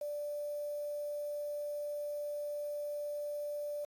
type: tone with quantisation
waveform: sine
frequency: 587.3 Hz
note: D5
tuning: in tune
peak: -36 dBFS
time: 0.01-3.85 s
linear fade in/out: 5 ms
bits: 9
effects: AAC 64 kbps